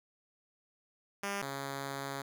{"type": "tone pair in turn", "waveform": "5% pulse", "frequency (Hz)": [200, 138.1], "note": ["G3", "C#3"], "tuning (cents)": [35, -6], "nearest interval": "tritone", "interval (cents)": 641, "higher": "first", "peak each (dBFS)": [-23, -26], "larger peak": "first", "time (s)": [[1.23, 1.42], [1.42, 2.22]], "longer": "second", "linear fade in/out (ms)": 5, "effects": []}